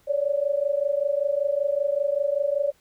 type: tone pair together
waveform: sine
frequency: 557 / 582.2 Hz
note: C#5 / D5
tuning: +8 / -15 cents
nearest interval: minor second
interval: 77 cents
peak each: -24 dBFS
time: 0.07-2.72 s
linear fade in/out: 20 ms
effects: pink hiss -62 dBFS RMS until 2.8 s